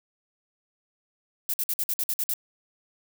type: noise bursts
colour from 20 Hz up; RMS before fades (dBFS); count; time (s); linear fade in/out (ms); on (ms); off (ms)
violet; -27; 9; 1.49-2.337; 0; 47; 53
effects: none